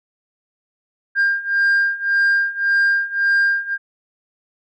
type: beating tone pair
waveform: sine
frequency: 1600 / 1601.8 Hz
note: G6 / G6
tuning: +35 / +37 cents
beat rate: 1.8 Hz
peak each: -17 / -15 dBFS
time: 1.15-3.78 s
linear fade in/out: 50 ms
effects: tanh soft clip ceiling -11 dBFS